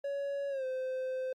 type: tone with pitch glide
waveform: triangle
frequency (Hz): 561 to 517.4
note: C#5 to C5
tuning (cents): +21 to -19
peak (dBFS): -31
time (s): 0.04-1.33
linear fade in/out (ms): 5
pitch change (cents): -140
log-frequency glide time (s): 0.49-0.65
effects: Opus 48 kbps